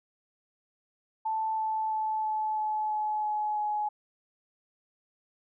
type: tone with pitch steps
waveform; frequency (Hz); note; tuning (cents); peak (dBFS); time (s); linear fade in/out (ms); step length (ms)
sine; 880 / 874.4 / 868.9 / 863.4 / 857.9 / 852.5 / 847.1 / 841.7; A5 / A5 / A5 / A5 / A5 / G#5 / G#5 / G#5; 0 / -11 / -22 / -33 / -44 / +45 / +34 / +23; -27; 1.25-3.89; 10; 330
effects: none